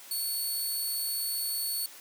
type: tone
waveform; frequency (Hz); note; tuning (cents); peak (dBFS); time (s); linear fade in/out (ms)
5% pulse; 4435; C#8; 0; -23; 0.11-1.86; 2
effects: white hiss -49 dBFS RMS until 2 s + high-pass 300 Hz 12 dB/octave